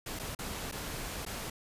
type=noise with dropouts; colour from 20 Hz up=pink; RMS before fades=-39 dBFS; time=0.06-1.5 s; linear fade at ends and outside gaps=5 ms; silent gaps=0.191-0.195 / 0.35-0.389 / 0.715-0.722 / 1.252-1.262 s; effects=resampled to 32000 Hz